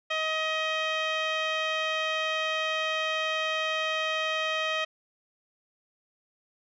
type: tone with low-pass filter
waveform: 15% pulse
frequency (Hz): 631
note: D#5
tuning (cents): +24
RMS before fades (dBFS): -29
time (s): 0.1-4.85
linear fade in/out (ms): 10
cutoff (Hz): 3600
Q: 3.6
effects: none